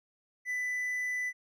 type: tone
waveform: triangle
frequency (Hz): 1993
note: B6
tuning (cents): +15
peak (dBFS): -29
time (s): 0.45-1.33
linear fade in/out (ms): 50
effects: none